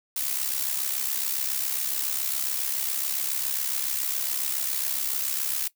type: noise with amplitude modulation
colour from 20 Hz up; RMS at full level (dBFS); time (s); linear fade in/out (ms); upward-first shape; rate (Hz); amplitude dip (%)
blue; -25; 0.16-5.68; 5; sine; 67.2; 65
effects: noise-tail reverb RT60 0.1 s tail -18 dB re dry